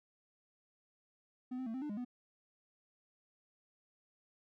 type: tone with pitch steps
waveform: triangle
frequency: 252.4 / 259.2 / 224.7 / 261.1 / 298.3 / 205.9 / 247 Hz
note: B3 / C4 / A3 / C4 / D4 / G#3 / B3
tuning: +38 / -16 / +37 / -3 / +27 / -15 / 0 cents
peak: -36 dBFS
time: 1.51-2.049 s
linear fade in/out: 10 ms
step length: 77 ms
effects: none